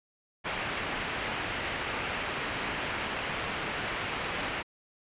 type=low-pass noise; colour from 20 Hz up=white; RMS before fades=-34 dBFS; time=0.44-4.63 s; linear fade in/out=20 ms; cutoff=2800 Hz; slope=24 dB/octave; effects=resampled to 8000 Hz